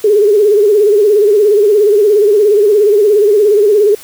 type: tone with vibrato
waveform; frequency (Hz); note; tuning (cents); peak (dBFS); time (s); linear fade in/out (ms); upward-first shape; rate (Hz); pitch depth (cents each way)
sine; 415.3; G#4; 0; -5; 0.04-3.95; 5; sine; 17; 87
effects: white hiss -35 dBFS RMS until 4.03 s